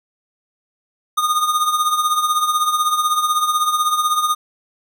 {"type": "tone with tremolo", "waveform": "square", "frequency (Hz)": 1228, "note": "D#6", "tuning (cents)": -23, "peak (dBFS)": -13, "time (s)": [1.17, 4.35], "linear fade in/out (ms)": 10, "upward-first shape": "triangle", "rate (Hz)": 16, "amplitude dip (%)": 70, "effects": []}